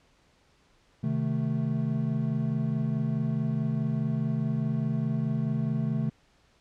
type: chord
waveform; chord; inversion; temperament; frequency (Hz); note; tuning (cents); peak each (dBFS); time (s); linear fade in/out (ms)
triangle; A diminished; first; equal; 130.81 / 155.56 / 220; C3 / Eb3 / A3; 0 / 0 / 0; -28; 1.03-6.1; 10
effects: pink hiss -64 dBFS RMS until 6.6 s + low-pass 6000 Hz 12 dB/octave